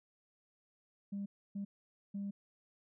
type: tone bursts at uneven times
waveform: sine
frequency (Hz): 200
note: G3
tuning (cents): +35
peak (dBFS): -36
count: 3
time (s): 1.12-1.26 / 1.55-1.65 / 2.14-2.31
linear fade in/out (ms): 10
effects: tanh soft clip ceiling -34 dBFS